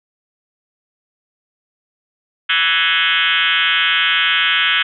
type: tone with frequency modulation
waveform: sine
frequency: 2349 Hz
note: D7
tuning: in tune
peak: -12 dBFS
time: 2.49-4.83 s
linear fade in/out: 10 ms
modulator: 172 Hz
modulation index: 5.8
effects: none